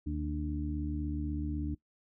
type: harmonic tone with a mistuned harmonic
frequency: 76.3 Hz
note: D#2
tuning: 33 cents flat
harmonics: 1 / 2 / 3 / 4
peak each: -35 / -41 / -42 / -36 dBFS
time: 0.06-1.75 s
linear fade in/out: 10 ms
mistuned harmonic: 4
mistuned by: -50 cents
effects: noise-tail reverb RT60 0.1 s tail -20 dB re dry